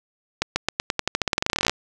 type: accelerating click train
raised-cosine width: 0.2 ms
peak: -3 dBFS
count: 24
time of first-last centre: 0.42-1.696 s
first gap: 140 ms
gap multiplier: 0.9
effects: none